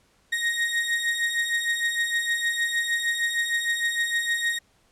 35% pulse beating tone pair, 1864.7 / 1871.2 Hz, A#6 / A#6, 0 / +6 cents, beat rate 6.5 Hz, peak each -27 / -23 dBFS, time 0.32-4.59 s, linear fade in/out 10 ms, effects pink hiss -63 dBFS RMS until 4.91 s + low-pass 10000 Hz 12 dB/octave

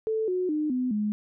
sine tone with pitch steps, 440 / 365.7 / 304 / 252.7 / 210.1 Hz, A4 / F#4 / D#4 / B3 / G#3, 0 / -20 / -40 / +40 / +20 cents, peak -24 dBFS, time 0.07-1.12 s, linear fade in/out 0 ms, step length 210 ms, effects none

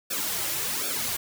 white noise with flanger, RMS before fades -29 dBFS, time 0.1-1.17 s, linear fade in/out 10 ms, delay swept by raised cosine 0.99 to 4.49 ms, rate 1.3 Hz, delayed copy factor -0.9, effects none

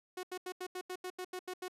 sawtooth tone bursts, 366.1 Hz, F#4, 18 cents flat, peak -35 dBFS, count 11, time 0.17-1.682 s, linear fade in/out 5 ms, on 62 ms, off 83 ms, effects resampled to 32000 Hz

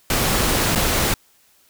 pink noise with dropouts, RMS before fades -19 dBFS, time 0.1-1.14 s, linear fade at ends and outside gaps 2 ms, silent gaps 0.751-0.757 s, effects white hiss -57 dBFS RMS until 1.69 s

